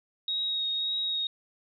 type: tone with vibrato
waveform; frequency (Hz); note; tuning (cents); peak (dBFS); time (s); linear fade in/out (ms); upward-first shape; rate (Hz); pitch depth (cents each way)
sine; 3770; A#7; +19; -27; 0.28-1.27; 2; triangle; 1.8; 19
effects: none